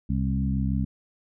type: harmonic tone with a mistuned harmonic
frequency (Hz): 66.6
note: C2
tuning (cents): +31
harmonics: 1 / 2 / 3 / 4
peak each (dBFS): -27 / -28 / -27 / -33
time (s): 0.09-0.85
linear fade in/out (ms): 10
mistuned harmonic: 1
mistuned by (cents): +38
effects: none